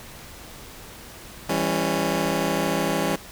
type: chord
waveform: 15% pulse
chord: C# diminished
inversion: first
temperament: just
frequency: 166.31 / 199.57 / 277.2 Hz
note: E3 / G3 / C#4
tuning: +16 / +31 / 0 cents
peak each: -20 dBFS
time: 1.49-3.16 s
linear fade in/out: 5 ms
effects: pink hiss -42 dBFS RMS until 3.31 s